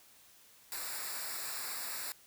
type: noise with comb filter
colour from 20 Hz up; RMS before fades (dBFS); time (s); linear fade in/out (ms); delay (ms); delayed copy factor
white; -40; 0.72-2.12; 0; 0.32; -0.8
effects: white hiss -61 dBFS RMS until 2.26 s